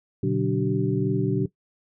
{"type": "tone cluster", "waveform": "sine", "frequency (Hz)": [121.3, 144, 186.7, 292.5, 382.9], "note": ["B2", "D3", "F#3", "D4", "G4"], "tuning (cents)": [-31, -34, 16, -7, -41], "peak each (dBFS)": -27, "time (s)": [0.23, 1.46], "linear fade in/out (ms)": 5, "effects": ["noise-tail reverb RT60 0.1 s tail -17 dB re dry"]}